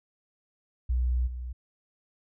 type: tone with level steps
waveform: sine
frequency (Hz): 61.74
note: B1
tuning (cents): 0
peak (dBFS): -23 / -33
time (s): 0.89-1.53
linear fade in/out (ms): 10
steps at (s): 1.26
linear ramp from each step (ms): 20
effects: none